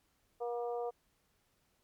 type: harmonic tone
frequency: 238.8 Hz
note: A#3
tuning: 42 cents sharp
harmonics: 2 / 3 / 4 / 5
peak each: -36 / -40 / -49 / -51 dBFS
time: 0.4-0.91 s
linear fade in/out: 20 ms
effects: pink hiss -75 dBFS RMS until 1.83 s + MP3 96 kbps